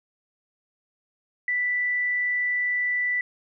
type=tone; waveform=sine; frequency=1975.5 Hz; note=B6; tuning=in tune; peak=-22 dBFS; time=1.48-3.21 s; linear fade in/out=2 ms; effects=none